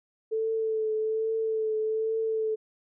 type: tone with vibrato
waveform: sine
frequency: 440 Hz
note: A4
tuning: in tune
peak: -25 dBFS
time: 0.31-2.56 s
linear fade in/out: 20 ms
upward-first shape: triangle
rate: 1.2 Hz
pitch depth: 27 cents each way
effects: none